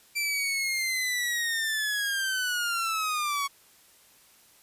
sawtooth linear sweep, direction down, 2349 to 1108.7 Hz, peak -23 dBFS, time 0.15-3.48 s, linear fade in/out 20 ms, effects white hiss -58 dBFS RMS until 4.62 s + resampled to 32000 Hz

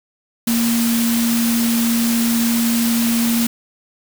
sine tone in noise, 232.6 Hz, A#3, 4 cents flat, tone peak -15 dBFS, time 0.47-3.47 s, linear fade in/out 5 ms, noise white, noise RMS -23 dBFS, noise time 0.47-3.47 s, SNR +5 dB, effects none

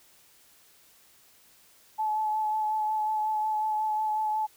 sine tone with vibrato, 861 Hz, A5, 38 cents flat, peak -25 dBFS, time 1.98-4.47 s, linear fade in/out 20 ms, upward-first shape sine, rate 5.5 Hz, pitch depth 18 cents each way, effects white hiss -59 dBFS RMS until 4.56 s

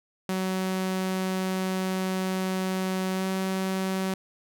sawtooth tone with pitch glide, 187.6 to 189.67 Hz, F#3 to F#3, +24 to +43 cents, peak -22 dBFS, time 0.29-4.14 s, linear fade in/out 2 ms, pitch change +19 cents, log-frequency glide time 3.14-3.25 s, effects none

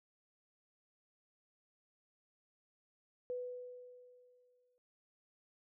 sine tone with exponential decay, 496 Hz, B4, 7 cents sharp, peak -36 dBFS, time 3.3-4.78 s, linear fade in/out 0 ms, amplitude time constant 320 ms, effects noise-tail reverb RT60 0.2 s tail -24 dB re dry

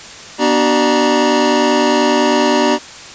square tone cluster, 244.7 / 294.7 / 380.8 / 594 / 947 Hz, B3 / D4 / F#4 / D5 / A#5, -16 / +6 / +50 / +20 / +27 cents, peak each -18 dBFS, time 0.38-2.79 s, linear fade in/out 50 ms, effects white hiss -33 dBFS RMS until 3.14 s + resampled to 16000 Hz

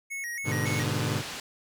square tone with vibrato, 2038 Hz, C7, 46 cents flat, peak -33 dBFS, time 0.1-0.84 s, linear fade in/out 20 ms, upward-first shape square, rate 3.6 Hz, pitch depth 130 cents each way
sawtooth chord, G# diminished, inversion none, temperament just, 103.83 / 124.59 / 149.51 Hz, G#2 / B2 / D3, 0 / +16 / +31 cents, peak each -27 dBFS, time 0.44-1.23 s, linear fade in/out 50 ms
white low-pass noise, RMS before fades -38 dBFS, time 0.66-1.4 s, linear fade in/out 2 ms, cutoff 4900 Hz, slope 12 dB/octave
effects none

